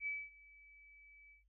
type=tone with ADSR envelope; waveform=sine; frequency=2297 Hz; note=D7; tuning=39 cents flat; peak=-36 dBFS; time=0-1.44 s; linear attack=66 ms; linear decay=230 ms; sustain=-23 dB; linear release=130 ms; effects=added 50 Hz sine -70 dBFS peak until 1.48 s